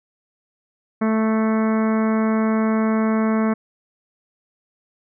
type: harmonic tone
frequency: 220 Hz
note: A3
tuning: in tune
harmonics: 1 / 2 / 3 / 4 / 5 / 6 / 7 / 8 / 9 / 10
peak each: -17 / -26 / -28 / -34 / -30 / -33 / -37 / -39 / -40 / -39 dBFS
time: 1.01-3.54 s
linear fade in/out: 10 ms
effects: none